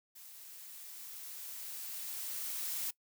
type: noise with level ramp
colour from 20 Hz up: blue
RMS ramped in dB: -53 to -37 dBFS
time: 0.15-2.91 s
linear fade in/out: 10 ms
effects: noise-tail reverb RT60 0.1 s tail -21 dB re dry